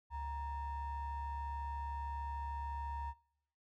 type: ring-modulated tone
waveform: triangle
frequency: 433.2 Hz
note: A4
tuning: 27 cents flat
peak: -34 dBFS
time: 0.1-3.14 s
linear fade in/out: 50 ms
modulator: 504 Hz
effects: noise-tail reverb RT60 0.8 s tail -22 dB re dry